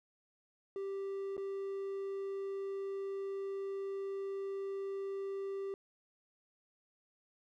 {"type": "tone with dropouts", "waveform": "triangle", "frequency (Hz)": 392, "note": "G4", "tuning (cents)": 0, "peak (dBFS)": -35, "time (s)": [0.76, 5.74], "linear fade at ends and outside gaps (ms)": 1, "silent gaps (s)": [1.368, 1.378], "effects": []}